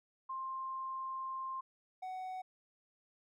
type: tone pair in turn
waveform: sine / triangle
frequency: 1055 / 746 Hz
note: C6 / F#5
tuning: +14 / +14 cents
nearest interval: tritone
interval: 600 cents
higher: first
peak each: -38 / -38 dBFS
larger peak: neither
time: 0.29-1.61 / 2.02-2.42 s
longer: first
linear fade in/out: 10 ms
effects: none